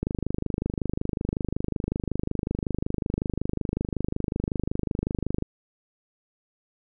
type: click train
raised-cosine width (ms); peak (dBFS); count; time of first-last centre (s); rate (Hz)
3; -13; 138; 0.03-5.424; 25.4
effects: none